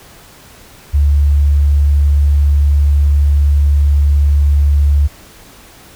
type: tone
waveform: sine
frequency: 72 Hz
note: D2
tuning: 34 cents flat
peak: -7 dBFS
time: 0.93-5.08 s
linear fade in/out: 20 ms
effects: pink hiss -40 dBFS RMS until 5.95 s